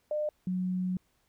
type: tone pair in turn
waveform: sine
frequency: 603 / 183.46 Hz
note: D5 / F#3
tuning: +46 / -14 cents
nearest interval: octave + major sixth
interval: 2060 cents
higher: first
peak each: -28 dBFS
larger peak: neither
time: 0.11-0.29 / 0.47-0.97 s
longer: second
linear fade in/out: 2 ms
effects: pink hiss -72 dBFS RMS until 1.28 s